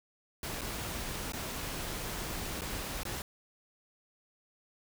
pink noise with dropouts, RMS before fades -38 dBFS, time 0.43-3.22 s, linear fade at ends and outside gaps 1 ms, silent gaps 0.61-0.616 / 1.321-1.334 / 2.61-2.618 / 3.033-3.052 s, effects none

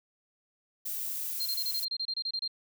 violet noise, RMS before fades -35 dBFS, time 0.85-1.85 s, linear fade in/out 10 ms
sine tone bursts, 4186 Hz, C8, in tune, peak -30 dBFS, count 13, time 1.4-2.478 s, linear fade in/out 5 ms, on 58 ms, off 27 ms
effects none

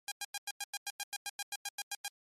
5% pulse tone bursts, 809 Hz, G#5, 46 cents flat, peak -24 dBFS, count 16, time 0.08-2.081 s, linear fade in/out 2 ms, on 36 ms, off 95 ms, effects MP3 64 kbps

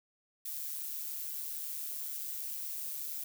violet noise with amplitude modulation, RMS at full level -37 dBFS, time 0.45-3.24 s, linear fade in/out 5 ms, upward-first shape sine, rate 147 Hz, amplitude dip 55%, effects none

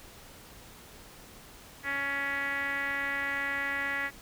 5% pulse tone with low-pass filter, 279.1 Hz, C#4, 12 cents sharp, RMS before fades -32 dBFS, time 1.83-4.11 s, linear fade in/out 50 ms, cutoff 1900 Hz, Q 5.8, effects pink hiss -51 dBFS RMS until 4.21 s

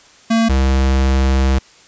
square tone pair in turn, 226.9 / 66.38 Hz, A#3 / C2, -47 / +26 cents, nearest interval octave + major sixth, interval 2127 cents, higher first, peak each -12 dBFS, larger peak neither, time 0.3-0.49 / 0.49-1.59 s, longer second, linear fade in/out 10 ms, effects white hiss -46 dBFS RMS until 1.87 s + resampled to 16000 Hz

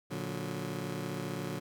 20% pulse chord, Bb augmented, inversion none, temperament just, 116.54 / 145.68 / 182.1 Hz, Bb2 / D3 / F#3, 0 / -14 / -27 cents, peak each -37 / -34 / -34 dBFS, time 0.1-1.6 s, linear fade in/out 20 ms, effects none

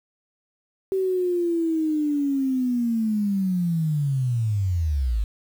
sine linear sweep, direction down, 385.7 to 49.95 Hz, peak -20 dBFS, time 0.92-5.24 s, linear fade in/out 0 ms, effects 8-bit

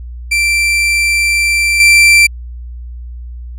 40% pulse tone with level steps, 2349 Hz, D7, in tune, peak -9 / -3 dBFS, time 0.31-2.27 s, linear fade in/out 10 ms, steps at 1.8 s, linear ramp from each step 2 ms, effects added 60 Hz sine -24 dBFS peak until 3.58 s + low-pass 12000 Hz 12 dB/octave

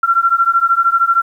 sine beating tone pair, 1358 / 1371 Hz, F6 / F6, -49 / -32 cents, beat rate 13 Hz, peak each -13 dBFS, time 0.03-1.22 s, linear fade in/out 5 ms, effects 8-bit

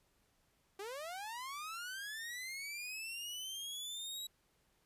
sawtooth linear sweep, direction up, 380 to 3889 Hz, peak -39 dBFS, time 0.79-4.27 s, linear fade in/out 5 ms, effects pink hiss -75 dBFS RMS until 4.85 s + resampled to 32000 Hz

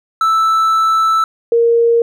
triangle / sine tone pair in turn, 1318.5 / 466.2 Hz, E6 / A#4, 0 / 0 cents, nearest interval octave + tritone, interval 1800 cents, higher first, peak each -8 dBFS, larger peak neither, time 0.21-1.24 / 1.52-2.02 s, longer first, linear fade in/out 2 ms, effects none

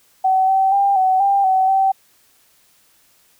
sine tone with pitch steps, 758 / 769 / 796 / 753 / 794 / 757 / 772 Hz, F#5 / G5 / G5 / F#5 / G5 / F#5 / G5, +42 / -33 / +26 / +30 / +22 / +39 / -27 cents, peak -12 dBFS, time 0.24-1.92 s, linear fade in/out 10 ms, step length 240 ms, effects white hiss -56 dBFS RMS until 3.39 s

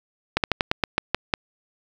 slowing click train, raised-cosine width 0.3 ms, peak -3 dBFS, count 9, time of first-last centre 0.37-1.338 s, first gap 68 ms, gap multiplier 1.16, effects 7-bit

